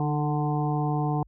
harmonic tone with a mistuned harmonic, 148.4 Hz, D3, 18 cents sharp, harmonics 1 / 2 / 3 / 5 / 6 / 7, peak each -25 / -31 / -35 / -31 / -36 / -38 dBFS, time 0-1.23 s, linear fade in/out 2 ms, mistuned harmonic 2, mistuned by +31 cents, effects added 50 Hz sine -53 dBFS peak until 1.27 s

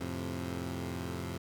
15% pulse chord, F major, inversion none, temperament equal, 87.31 / 110 / 130.81 Hz, F2 / A2 / C3, 0 / 0 / 0 cents, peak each -32 / -37 / -35 dBFS, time 0-1.38 s, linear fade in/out 10 ms, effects none

